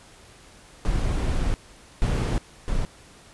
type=noise bursts at uneven times; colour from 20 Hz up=brown; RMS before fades=-23 dBFS; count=3; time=0.85-1.54 / 2.02-2.38 / 2.68-2.85 s; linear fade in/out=0 ms; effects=pink hiss -50 dBFS RMS until 3.33 s + resampled to 24000 Hz